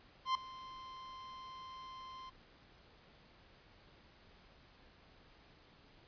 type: tone with ADSR envelope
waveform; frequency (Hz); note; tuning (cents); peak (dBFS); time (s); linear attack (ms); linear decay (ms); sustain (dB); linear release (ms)
45% pulse; 1043; C6; -6; -29; 0.25-2.3; 100; 3; -19; 11
effects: pink hiss -63 dBFS RMS until 6.07 s + resampled to 11025 Hz